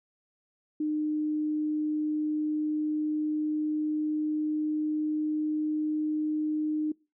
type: tone with pitch glide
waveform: sine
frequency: 304.4 to 306.2 Hz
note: D#4 to D#4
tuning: -38 to -28 cents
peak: -26 dBFS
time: 0.8-6.92 s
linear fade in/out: 5 ms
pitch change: +10 cents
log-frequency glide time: 2.07-6 s
effects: noise-tail reverb RT60 0.3 s tail -24 dB re dry